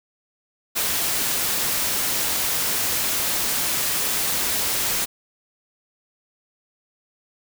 white noise, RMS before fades -23 dBFS, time 0.75-5.06 s, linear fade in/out 20 ms, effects none

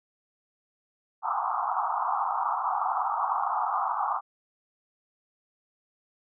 pink band-pass noise, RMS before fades -28 dBFS, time 1.22-4.21 s, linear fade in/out 50 ms, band 730 to 1300 Hz, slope 96 dB/octave, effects none

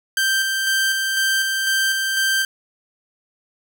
sawtooth tone with tremolo, 1568 Hz, G6, in tune, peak -13 dBFS, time 0.17-2.45 s, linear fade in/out 2 ms, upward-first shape square, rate 2 Hz, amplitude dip 30%, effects none

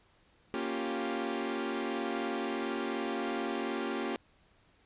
sawtooth chord, G half-diminished seventh, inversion first, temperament equal, 233.1 / 277.2 / 349.2 / 392 Hz, Bb3 / Db4 / F4 / G4, 0 / 0 / 0 / 0 cents, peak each -34 dBFS, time 0.54-4.16 s, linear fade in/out 0 ms, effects pink hiss -66 dBFS RMS until 4.85 s + resampled to 8000 Hz

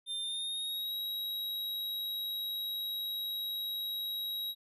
square tone with pitch glide, 3600 to 3836 Hz, A7 to A#7, +39 to +49 cents, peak -35 dBFS, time 0.06-4.55 s, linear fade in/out 50 ms, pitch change +110 cents, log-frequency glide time 0.22-0.92 s, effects none

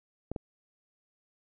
clicks, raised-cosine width 2 ms, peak -21 dBFS, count 2, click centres 0.316 / 0.362 s, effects none

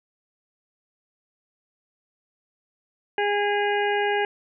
harmonic tone, 410 Hz, G#4, 22 cents flat, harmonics 1 / 2 / 4 / 5 / 6 / 7, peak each -24 / -25 / -28 / -33 / -35 / -35 dBFS, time 3.18-4.25 s, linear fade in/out 2 ms, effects none

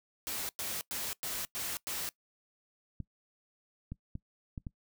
white noise bursts, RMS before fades -37 dBFS, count 6, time 0.27-2.09 s, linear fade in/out 0 ms, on 220 ms, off 100 ms
clicks, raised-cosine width 5 ms, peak -27 dBFS, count 5, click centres 3.003 / 3.92 / 4.154 / 4.578 / 4.668 s
effects noise-tail reverb RT60 0.1 s tail -21 dB re dry

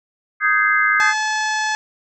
sine chord, Ab major seventh, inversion second, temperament just, 1245.9 / 1557.4 / 1661.2 / 2077 Hz, Eb6 / G6 / Ab6 / C7, +2 / -12 / 0 / -13 cents, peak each -19 dBFS, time 0.4-1.14 s, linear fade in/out 50 ms
harmonic tone, 861 Hz, A5, 38 cents flat, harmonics 1 / 2 / 3 / 4 / 5 / 6 / 7 / 8 / 9, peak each -22 / -21 / -32 / -33 / -33 / -34 / -32 / -39 / -40 dBFS, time 1-1.75 s, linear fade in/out 0 ms
effects none

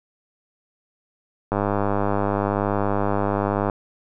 click train, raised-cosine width 1 ms, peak -8 dBFS, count 221, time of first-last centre 1.52-3.698 s, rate 101 Hz, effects none

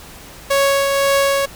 sawtooth tone with tremolo, 554.4 Hz, C#5, in tune, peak -8 dBFS, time 0.5-1.46 s, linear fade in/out 10 ms, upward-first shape triangle, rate 1.9 Hz, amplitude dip 35%, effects pink hiss -38 dBFS RMS until 1.55 s

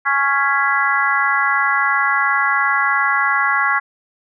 harmonic tone with a mistuned harmonic, 277.2 Hz, C#4, in tune, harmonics 3 / 4 / 5 / 6 / 7, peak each -24 / -19 / -20 / -19 / -21 dBFS, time 0.05-3.8 s, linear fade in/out 20 ms, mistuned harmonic 7, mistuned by +38 cents, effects none

